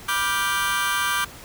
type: chord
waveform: sawtooth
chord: G dominant seventh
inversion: first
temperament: just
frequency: 980 / 1176 / 1411.2 / 1568 Hz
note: B5 / D6 / F6 / G6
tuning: -14 / +2 / +18 / 0 cents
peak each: -26 / -21 / -27 / -21 dBFS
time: 0.08-1.25 s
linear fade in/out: 10 ms
effects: pink hiss -42 dBFS RMS until 1.44 s